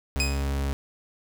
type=tone; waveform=40% pulse; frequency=69.3 Hz; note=C#2; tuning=in tune; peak=-24 dBFS; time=0.16-0.73 s; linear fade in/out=0 ms
type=tone with exponential decay; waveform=20% pulse; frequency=2508 Hz; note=D#7; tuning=13 cents sharp; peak=-17 dBFS; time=0.2-0.5 s; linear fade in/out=0 ms; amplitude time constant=65 ms
effects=none